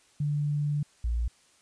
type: tone pair in turn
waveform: sine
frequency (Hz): 146.83 / 58.27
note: D3 / A#1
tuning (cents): 0 / 0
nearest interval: octave + major third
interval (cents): 1600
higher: first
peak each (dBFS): -25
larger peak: neither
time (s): 0.2-0.83 / 1.04-1.28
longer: first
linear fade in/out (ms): 5
effects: white hiss -62 dBFS RMS until 1.61 s + resampled to 22050 Hz